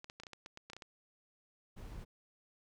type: clicks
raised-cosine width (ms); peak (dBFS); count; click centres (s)
0.2; -31; 12; 0.044 / 0.099 / 0.2 / 0.235 / 0.268 / 0.333 / 0.461 / 0.574 / 0.7 / 0.733 / 0.766 / 0.822
type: noise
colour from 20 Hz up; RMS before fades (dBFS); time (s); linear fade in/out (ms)
brown; -47; 1.76-2.05; 20
effects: none